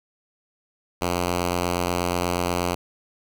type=tone; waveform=5% pulse; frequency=88.3 Hz; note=F2; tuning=20 cents sharp; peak=-11 dBFS; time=1.01-2.75 s; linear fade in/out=10 ms; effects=none